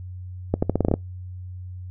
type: accelerating click train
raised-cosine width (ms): 2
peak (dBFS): -6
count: 9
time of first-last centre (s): 0.54-0.94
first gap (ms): 85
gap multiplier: 0.84
effects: noise-tail reverb RT60 0.2 s tail -26 dB re dry + added 91 Hz sine -33 dBFS peak until 1.9 s